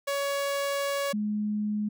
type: tone pair in turn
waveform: sawtooth / sine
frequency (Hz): 561 / 210.1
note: C#5 / G#3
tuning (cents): +21 / +20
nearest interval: octave + perfect fourth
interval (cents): 1701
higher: first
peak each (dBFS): -23 / -26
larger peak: first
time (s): 0.07-1.13 / 1.13-1.89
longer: first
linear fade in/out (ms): 10
effects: none